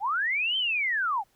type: linear two-way sweep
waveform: sine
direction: up then down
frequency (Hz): 740 to 3149 to 740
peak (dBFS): -24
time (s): 0-1.24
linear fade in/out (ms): 50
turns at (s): 0.57
effects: pink hiss -67 dBFS RMS until 1.35 s